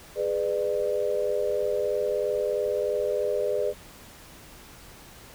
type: chord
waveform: sine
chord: G# diminished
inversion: none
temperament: just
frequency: 415.3 / 498.4 / 598 Hz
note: G#4 / B4 / D5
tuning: 0 / +16 / +31 cents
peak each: -28 dBFS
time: 0.15-3.74 s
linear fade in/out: 50 ms
effects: pink hiss -48 dBFS RMS until 5.34 s